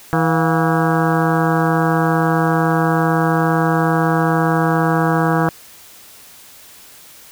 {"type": "harmonic tone with a mistuned harmonic", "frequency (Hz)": 162.3, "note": "E3", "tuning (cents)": -27, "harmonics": [1, 2, 3, 4, 5, 6, 7, 8, 9, 10], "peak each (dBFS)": [-17, -20, -22, -23, -24, -25, -25, -26, -27, -27], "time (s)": [0.13, 5.49], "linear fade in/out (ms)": 0, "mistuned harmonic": 4, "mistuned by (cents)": 120, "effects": ["white hiss -42 dBFS RMS until 7.31 s"]}